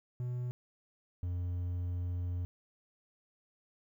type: tone pair in turn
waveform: triangle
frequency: 123.4 / 88.6 Hz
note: B2 / F2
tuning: -1 / +25 cents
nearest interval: tritone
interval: 574 cents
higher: first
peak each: -32 / -31 dBFS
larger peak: second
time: 0.2-0.51 / 1.23-2.45 s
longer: second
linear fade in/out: 0 ms
effects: 12-bit